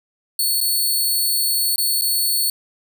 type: tone with dropouts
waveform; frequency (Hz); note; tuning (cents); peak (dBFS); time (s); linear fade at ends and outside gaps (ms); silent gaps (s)
10% pulse; 4418; C#8; -7; -10; 0.39-2.5; 2; 0.605-0.611 / 1.76-1.78 / 2.012-2.019
effects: none